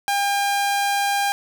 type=tone; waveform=sawtooth; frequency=803 Hz; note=G5; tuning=41 cents sharp; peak=-15 dBFS; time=0.08-1.32 s; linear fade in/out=0 ms; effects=none